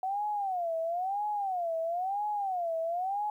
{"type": "tone with vibrato", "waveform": "sine", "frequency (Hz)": 740, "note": "F#5", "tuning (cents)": 0, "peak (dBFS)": -29, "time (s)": [0.03, 3.3], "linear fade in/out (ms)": 2, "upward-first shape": "sine", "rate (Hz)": 1, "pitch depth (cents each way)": 220, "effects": ["11-bit"]}